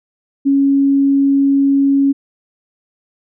sine tone, 276.7 Hz, C#4, 3 cents flat, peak -9 dBFS, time 0.45-2.13 s, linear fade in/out 20 ms, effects none

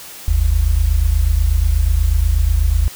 sine tone pair together, 47.87 / 76.1 Hz, G1 / D#2, -40 / -38 cents, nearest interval minor sixth, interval 802 cents, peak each -14 / -14 dBFS, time 0.28-2.88 s, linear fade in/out 0 ms, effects white hiss -35 dBFS RMS until 2.95 s

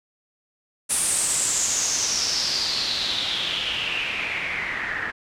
white noise with low-pass filter sweep, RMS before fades -25 dBFS, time 0.89-5.12 s, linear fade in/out 20 ms, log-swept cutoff 9600 to 1700 Hz, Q 5.9, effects none

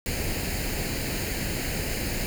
pink noise with comb filter, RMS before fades -29 dBFS, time 0.06-2.26 s, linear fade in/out 0 ms, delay 0.43 ms, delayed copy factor +0.65, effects none

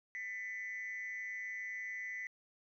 sine tone with amplitude modulation, 1997 Hz, B6, 19 cents sharp, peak -35 dBFS, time 0.15-2.27 s, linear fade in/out 0 ms, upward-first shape sine, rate 207 Hz, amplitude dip 80%, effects tanh soft clip ceiling -34 dBFS

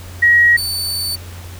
sine / sawtooth tone pair in turn, 1900 / 4519 Hz, A#6 / C#8, +33 / +33 cents, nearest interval octave + minor third, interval 1500 cents, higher second, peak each -7 / -16 dBFS, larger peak first, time 0.22-0.57 / 0.57-1.16 s, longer second, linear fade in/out 10 ms, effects added 88 Hz sine -31 dBFS peak until 1.59 s + pink hiss -38 dBFS RMS until 1.59 s

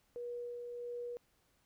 sine tone with tremolo, 481.8 Hz, B4, 43 cents flat, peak -39 dBFS, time 0.16-1.17 s, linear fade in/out 0 ms, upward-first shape sine, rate 1.5 Hz, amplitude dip 30%, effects pink hiss -74 dBFS RMS until 1.65 s

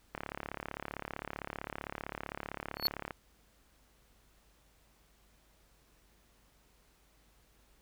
click train, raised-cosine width 0.5 ms, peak -23 dBFS, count 106, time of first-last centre 0.15-3.108 s, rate 35.5 Hz
square tone with exponential growth, 4401 Hz, C#8, 13 cents flat, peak -23 dBFS, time 2.76-2.87 s, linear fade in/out 0 ms, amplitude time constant 22 ms
effects added 50 Hz sine -68 dBFS peak until 7.81 s + pink hiss -68 dBFS RMS until 7.81 s

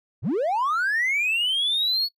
triangle linear sweep, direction up, 77.5 to 4435 Hz, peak -18 dBFS, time 0.22-2.09 s, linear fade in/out 50 ms, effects noise-tail reverb RT60 0.1 s tail -22 dB re dry + tanh soft clip ceiling -16 dBFS

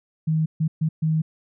sine tone bursts at uneven times, 158 Hz, D#3, 27 cents sharp, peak -18 dBFS, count 4, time 0.27-0.46 / 0.6-0.68 / 0.81-0.89 / 1.02-1.22 s, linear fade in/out 10 ms, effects none

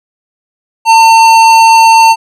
sine tone with hard clipping, 902 Hz, A5, 43 cents sharp, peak -3 dBFS, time 0.85-2.16 s, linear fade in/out 50 ms, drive 15 dB, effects none

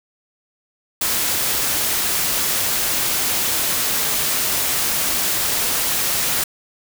white noise, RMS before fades -20 dBFS, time 1.01-6.44 s, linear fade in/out 5 ms, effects none

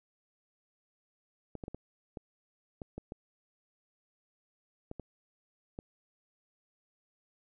clicks, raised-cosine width 2 ms, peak -27 dBFS, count 11, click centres 1.553 / 1.638 / 1.681 / 1.746 / 2.172 / 2.818 / 2.98 / 3.121 / 4.914 / 4.997 / 5.789 s, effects none

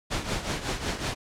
pink noise with tremolo, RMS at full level -27 dBFS, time 0.1-1.15 s, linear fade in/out 20 ms, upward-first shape triangle, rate 5.4 Hz, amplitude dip 75%, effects low-pass 7000 Hz 12 dB/octave

